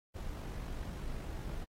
brown noise with amplitude modulation, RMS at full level -39 dBFS, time 0.14-1.65 s, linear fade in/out 20 ms, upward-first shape sine, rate 48.1 Hz, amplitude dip 35%, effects AAC 48 kbps

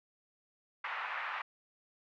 pink band-pass noise, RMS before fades -39 dBFS, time 0.84-1.42 s, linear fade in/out 5 ms, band 930 to 2300 Hz, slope 24 dB/octave, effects none

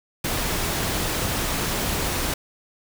pink noise, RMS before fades -25 dBFS, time 0.24-2.34 s, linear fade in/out 5 ms, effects none

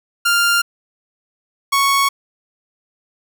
sawtooth tone pair in turn, 1396.9 / 1108.7 Hz, F6 / C#6, 0 / 0 cents, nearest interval major third, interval 400 cents, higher first, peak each -9 dBFS, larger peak neither, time 0.25-0.62 / 1.72-2.09 s, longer neither, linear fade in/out 10 ms, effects none

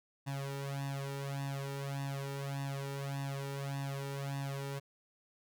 sawtooth tone with flanger, 138.59 Hz, C#3, in tune, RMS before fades -39 dBFS, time 0.26-4.8 s, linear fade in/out 20 ms, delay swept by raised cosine 1.1 to 2.2 ms, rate 1.7 Hz, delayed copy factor +1, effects none

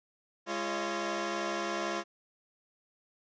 15% pulse tone cluster, 207.4 / 343 / 551 / 625 Hz, G#3 / F4 / C#5 / D#5, -2 / -31 / -11 / +8 cents, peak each -33 / -28 / -32 / -36 dBFS, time 0.46-2.04 s, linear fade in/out 50 ms, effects resampled to 16000 Hz

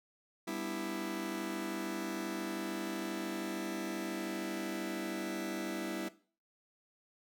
sawtooth chord, E minor seventh, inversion first, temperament just, 197.78 / 247.2 / 296.7 / 329.6 Hz, G3 / B3 / D4 / E4, +16 / +2 / +18 / 0 cents, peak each -39 / -40 / -40 / -35 dBFS, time 0.47-6.09 s, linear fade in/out 10 ms, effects noise-tail reverb RT60 0.4 s tail -17 dB re dry

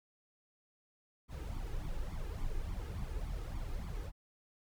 brown noise with flanger, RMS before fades -39 dBFS, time 1.28-4.12 s, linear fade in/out 50 ms, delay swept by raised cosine 0.87 to 2.47 ms, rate 3.5 Hz, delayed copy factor +0.7, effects none

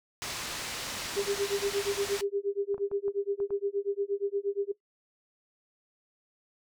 white low-pass noise, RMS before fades -37 dBFS, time 0.22-2.21 s, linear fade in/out 0 ms, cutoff 6000 Hz, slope 12 dB/octave
clicks, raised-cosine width 1 ms, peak -32 dBFS, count 11, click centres 1.157 / 1.193 / 1.38 / 1.876 / 1.921 / 2.744 / 2.78 / 2.915 / 3.081 / 3.402 / 3.506 s
sine tone with tremolo, 400.9 Hz, G4, 39 cents sharp, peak -25 dBFS, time 1.16-4.72 s, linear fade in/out 10 ms, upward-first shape sine, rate 8.5 Hz, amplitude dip 100%
effects noise-tail reverb RT60 0.1 s tail -17 dB re dry

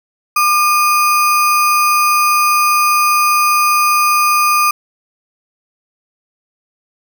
sine tone with sample-and-hold, 1200 Hz, D6, 37 cents sharp, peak -9 dBFS, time 0.36-4.71 s, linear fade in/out 5 ms, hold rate 3675 Hz, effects none

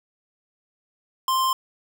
square tone, 1048 Hz, C6, 2 cents sharp, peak -20 dBFS, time 1.28-1.53 s, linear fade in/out 2 ms, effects none

